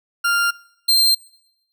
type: tone pair in turn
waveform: 40% pulse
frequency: 1396.9 / 4164 Hz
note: F6 / C8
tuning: 0 / -9 cents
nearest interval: octave + perfect fifth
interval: 1891 cents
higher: second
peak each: -15 / -11 dBFS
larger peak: second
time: 0.24-0.51 / 0.88-1.15 s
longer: neither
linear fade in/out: 10 ms
effects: noise-tail reverb RT60 0.9 s tail -23 dB re dry